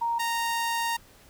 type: tone pair in turn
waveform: sine / sawtooth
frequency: 932.3 / 927.7 Hz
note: A#5 / A#5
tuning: 0 / -9 cents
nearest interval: unison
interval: 9 cents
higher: first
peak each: -24 / -22 dBFS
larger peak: second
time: 0.01-0.19 / 0.19-0.97 s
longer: second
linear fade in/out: 10 ms
effects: pink hiss -55 dBFS RMS until 1.29 s